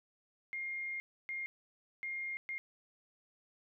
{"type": "tone bursts at uneven times", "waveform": "sine", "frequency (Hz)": 2125, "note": "C7", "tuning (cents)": 26, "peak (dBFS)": -37, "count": 4, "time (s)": [[0.53, 1], [1.29, 1.46], [2.03, 2.37], [2.49, 2.58]], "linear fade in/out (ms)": 0, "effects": []}